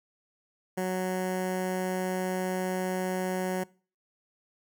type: tone with notch filter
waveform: 15% pulse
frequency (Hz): 185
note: F#3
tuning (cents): 0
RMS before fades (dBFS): -30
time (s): 0.77-3.64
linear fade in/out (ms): 10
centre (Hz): 3800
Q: 0.97
effects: noise-tail reverb RT60 0.4 s tail -23 dB re dry